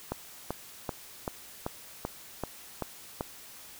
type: click train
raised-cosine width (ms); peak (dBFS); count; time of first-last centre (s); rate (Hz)
1; -17; 9; 0.12-3.209; 2.59
effects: white hiss -49 dBFS RMS until 3.79 s